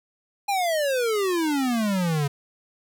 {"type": "exponential sweep", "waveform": "square", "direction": "down", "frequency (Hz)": [826, 138.3], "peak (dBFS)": -22, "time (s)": [0.48, 2.28], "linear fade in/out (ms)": 10, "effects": []}